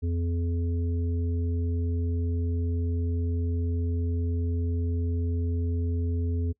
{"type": "harmonic tone", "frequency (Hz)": 85.1, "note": "F2", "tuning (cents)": -44, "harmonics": [1, 3, 5], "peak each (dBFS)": [-25, -35, -39], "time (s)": [0.02, 6.53], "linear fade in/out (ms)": 20, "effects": ["noise-tail reverb RT60 0.1 s tail -23 dB re dry"]}